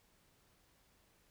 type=silence; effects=pink hiss -71 dBFS RMS until 1.3 s